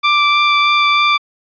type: tone with vibrato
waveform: 20% pulse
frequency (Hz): 1174.7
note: D6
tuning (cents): 0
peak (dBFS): -5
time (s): 0.03-1.18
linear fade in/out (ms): 20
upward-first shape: sine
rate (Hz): 3.2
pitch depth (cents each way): 8
effects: resampled to 11025 Hz